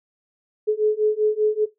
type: beating tone pair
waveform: sine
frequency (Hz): 424.4 / 429.5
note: G#4 / A4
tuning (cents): +38 / -42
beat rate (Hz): 5.1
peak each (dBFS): -20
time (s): 0.67-1.66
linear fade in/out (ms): 20
effects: noise-tail reverb RT60 0.2 s tail -18 dB re dry